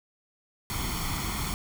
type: noise with comb filter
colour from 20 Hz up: pink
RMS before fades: -31 dBFS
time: 0.7-1.54 s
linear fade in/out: 0 ms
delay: 0.91 ms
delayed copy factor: +0.7
effects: none